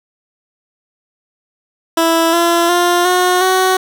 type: tone with pitch steps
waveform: 15% pulse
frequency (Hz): 330 / 340.5 / 351.2 / 362.4 / 373.9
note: E4 / F4 / F4 / F#4 / F#4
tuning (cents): +2 / -44 / +10 / -36 / +18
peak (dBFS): -4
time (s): 1.97-3.77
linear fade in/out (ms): 5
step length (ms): 360
effects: none